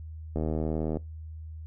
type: click train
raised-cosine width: 2 ms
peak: -17 dBFS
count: 49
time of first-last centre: 0.36-0.97 s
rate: 78.7 Hz
effects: noise-tail reverb RT60 0.2 s tail -21 dB re dry + added 79 Hz sine -38 dBFS peak until 1.66 s